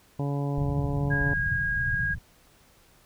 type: harmonic tone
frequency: 141.7 Hz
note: C#3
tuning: 38 cents sharp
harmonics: 1 / 2 / 3 / 4 / 5 / 6 / 7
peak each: -27 / -33 / -37 / -39 / -41 / -43 / -44 dBFS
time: 0.19-1.34 s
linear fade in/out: 5 ms
type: low-pass noise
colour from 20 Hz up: white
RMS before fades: -32 dBFS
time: 0.57-2.19 s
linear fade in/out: 10 ms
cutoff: 160 Hz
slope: 48 dB/octave
type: tone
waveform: sine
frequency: 1636 Hz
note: G#6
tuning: 26 cents flat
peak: -25 dBFS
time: 1.1-2.15 s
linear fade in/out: 20 ms
effects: pink hiss -59 dBFS RMS until 3.05 s